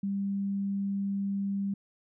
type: tone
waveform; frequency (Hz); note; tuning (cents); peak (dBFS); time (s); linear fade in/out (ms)
sine; 198.1; G3; +18; -28; 0.03-1.74; 5
effects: none